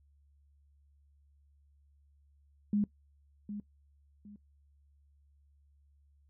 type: tone with echo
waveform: sine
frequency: 206.4 Hz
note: G#3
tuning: 10 cents flat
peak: -26 dBFS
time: 2.73-2.84 s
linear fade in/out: 2 ms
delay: 760 ms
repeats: 2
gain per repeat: -11 dB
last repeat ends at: 4.36 s
effects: noise-tail reverb RT60 0.1 s tail -20 dB re dry + added 71 Hz sine -63 dBFS peak until 6.29 s